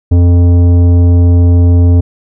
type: tone with tanh clipping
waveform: triangle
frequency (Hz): 87.31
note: F2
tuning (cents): 0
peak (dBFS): -5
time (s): 0.11-2.01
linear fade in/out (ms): 10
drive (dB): 16
effects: none